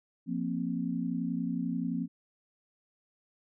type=chord; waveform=sine; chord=F suspended fourth; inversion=none; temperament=equal with one note detuned; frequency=174.61 / 233.1 / 264.4 Hz; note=F3 / Bb3 / C4; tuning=0 / 0 / +18 cents; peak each=-34 dBFS; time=0.26-2.08 s; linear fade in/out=50 ms; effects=none